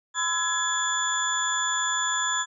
sine tone cluster, 1018 / 1328 / 1677 / 3427 / 7030 Hz, C6 / E6 / G#6 / A7 / A8, -48 / +12 / +16 / -46 / -2 cents, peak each -30 / -33 / -28 / -31 / -29 dBFS, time 0.14-2.46 s, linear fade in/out 50 ms, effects none

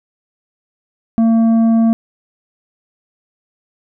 triangle tone with tanh clipping, 226.9 Hz, A#3, 47 cents flat, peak -10 dBFS, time 1.18-1.93 s, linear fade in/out 0 ms, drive 11 dB, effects none

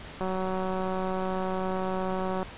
click train, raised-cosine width 1 ms, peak -18 dBFS, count 416, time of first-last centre 0.21-2.429 s, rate 187 Hz, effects pink hiss -43 dBFS RMS until 2.57 s + resampled to 8000 Hz

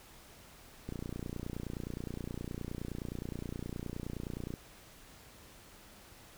click train, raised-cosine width 3 ms, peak -26 dBFS, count 109, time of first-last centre 0.89-4.539 s, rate 29.6 Hz, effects pink hiss -56 dBFS RMS until 6.37 s

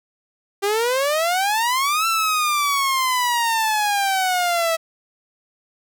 sawtooth exponential two-way sweep, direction up then down, 392 to 1350 to 648 Hz, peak -14 dBFS, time 0.62-4.77 s, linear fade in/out 20 ms, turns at 2.07 s, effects none

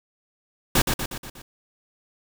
pink noise with echo, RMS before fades -18 dBFS, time 0.75-0.82 s, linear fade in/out 5 ms, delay 120 ms, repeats 5, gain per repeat -5 dB, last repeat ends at 1.42 s, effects none

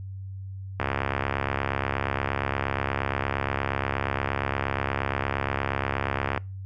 click train, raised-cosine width 0.5 ms, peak -10 dBFS, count 383, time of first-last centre 0.8-6.377 s, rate 68.5 Hz, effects noise-tail reverb RT60 0.3 s tail -26 dB re dry + added 96 Hz sine -34 dBFS peak until 6.65 s

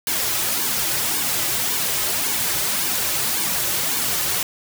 white noise with flanger, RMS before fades -22 dBFS, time 0.07-4.43 s, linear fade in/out 2 ms, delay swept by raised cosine 1.5 to 4.4 ms, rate 1.8 Hz, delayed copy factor -0.7, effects none

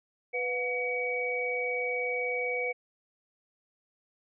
sine tone cluster, 495.2 / 720 / 2264 Hz, B4 / F#5 / C#7, +5 / -47 / +36 cents, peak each -32 / -39 / -31 dBFS, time 0.33-2.73 s, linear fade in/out 20 ms, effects none

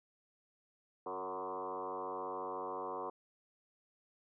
sine tone with frequency modulation, 742 Hz, F#5, 5 cents sharp, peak -38 dBFS, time 1.06-3.1 s, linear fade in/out 5 ms, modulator 94.2 Hz, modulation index 4.2, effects none

